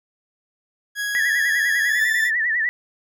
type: tone with pitch glide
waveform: 40% pulse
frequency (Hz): 1661.2 to 1760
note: G#6 to A6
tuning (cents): 0 to 0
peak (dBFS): -22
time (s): 0.95-2.31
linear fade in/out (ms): 50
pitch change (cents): +100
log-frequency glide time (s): 1.85-2.06
type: tone with vibrato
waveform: sine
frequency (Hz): 1853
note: A#6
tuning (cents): -11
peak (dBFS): -18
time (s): 1.15-2.69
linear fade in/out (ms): 0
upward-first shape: sine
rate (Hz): 10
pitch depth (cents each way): 110
effects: none